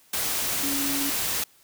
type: tone in noise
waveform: sine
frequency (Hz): 280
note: C#4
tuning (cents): +18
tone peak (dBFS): -29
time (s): 0.63-1.1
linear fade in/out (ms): 5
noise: white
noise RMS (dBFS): -27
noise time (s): 0.13-1.44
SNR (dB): -5
effects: white hiss -58 dBFS RMS until 1.63 s